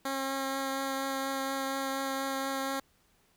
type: tone with vibrato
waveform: 10% pulse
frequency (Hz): 270.1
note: C#4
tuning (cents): -45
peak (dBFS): -23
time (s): 0.05-2.8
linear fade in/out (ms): 5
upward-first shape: triangle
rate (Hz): 4.2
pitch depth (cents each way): 12
effects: pink hiss -68 dBFS RMS until 3.36 s